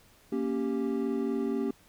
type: chord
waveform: triangle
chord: G diminished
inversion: first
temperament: equal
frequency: 233.1 / 277.2 / 392 Hz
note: Bb3 / Db4 / G4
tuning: 0 / 0 / 0 cents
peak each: -30 dBFS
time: 0.32-1.71 s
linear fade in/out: 5 ms
effects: pink hiss -60 dBFS RMS until 1.88 s